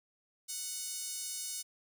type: tone with high-pass filter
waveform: 5% pulse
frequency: 737 Hz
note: F#5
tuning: 7 cents flat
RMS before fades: -40 dBFS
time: 0.48-1.63 s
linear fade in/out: 20 ms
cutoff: 5900 Hz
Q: 0.62
effects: none